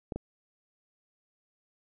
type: clicks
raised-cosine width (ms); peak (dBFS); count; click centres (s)
2; -21; 2; 0.122 / 0.16
effects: none